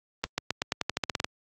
accelerating click train, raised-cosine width 0.2 ms, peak -9 dBFS, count 13, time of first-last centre 0.24-1.245 s, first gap 140 ms, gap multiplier 0.9, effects high-pass 80 Hz 12 dB/octave + Opus 32 kbps

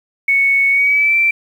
sine tone with pitch glide, 2216 to 2342 Hz, C#7 to D7, -1 to -5 cents, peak -10 dBFS, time 0.28-1.31 s, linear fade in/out 5 ms, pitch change +96 cents, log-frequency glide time 0.7-1.16 s, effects 7-bit

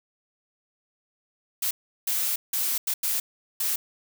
blue noise bursts at uneven times, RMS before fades -26 dBFS, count 6, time 1.62-1.71 / 2.07-2.36 / 2.53-2.78 / 2.87-2.94 / 3.03-3.2 / 3.6-3.76 s, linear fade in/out 5 ms, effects none

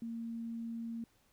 sine tone, 230 Hz, A#3, 23 cents flat, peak -38 dBFS, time 0.02-1.04 s, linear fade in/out 2 ms, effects pink hiss -71 dBFS RMS until 1.32 s

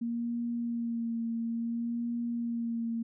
sine tone with vibrato, 233.1 Hz, A#3, in tune, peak -30 dBFS, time 0.01-3.03 s, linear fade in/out 10 ms, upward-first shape sine, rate 0.58 Hz, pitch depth 25 cents each way, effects none

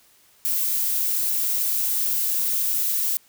violet noise, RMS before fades -23 dBFS, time 0.45-3.17 s, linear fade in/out 0 ms, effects white hiss -57 dBFS RMS until 3.28 s

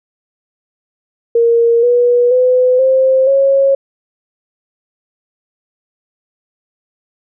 sine tone with pitch steps, 466.2 / 485.2 / 504.9 / 525.4 / 546.8 Hz, A#4 / B4 / B4 / C5 / C#5, 0 / -31 / +38 / +7 / -24 cents, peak -7 dBFS, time 1.35-3.75 s, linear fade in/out 5 ms, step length 480 ms, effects none

